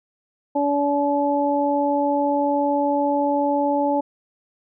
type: harmonic tone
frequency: 286.3 Hz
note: D4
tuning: 44 cents flat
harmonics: 1 / 2 / 3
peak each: -22 / -22 / -22 dBFS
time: 0.55-4.01 s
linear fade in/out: 10 ms
effects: none